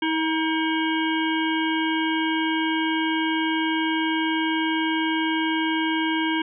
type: harmonic tone with a mistuned harmonic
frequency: 320 Hz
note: D#4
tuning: 49 cents sharp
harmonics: 1 / 3 / 5 / 7 / 9 / 10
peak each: -23 / -28 / -30 / -31 / -33 / -33 dBFS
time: 0.02-6.42 s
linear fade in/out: 5 ms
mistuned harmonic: 3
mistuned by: -22 cents
effects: none